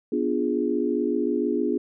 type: chord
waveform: sine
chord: B diminished seventh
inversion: none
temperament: equal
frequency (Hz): 246.9 / 293.7 / 349.2 / 415.3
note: B3 / D4 / F4 / Ab4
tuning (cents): 0 / 0 / 0 / 0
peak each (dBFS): -27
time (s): 0.12-1.78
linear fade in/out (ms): 5
effects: none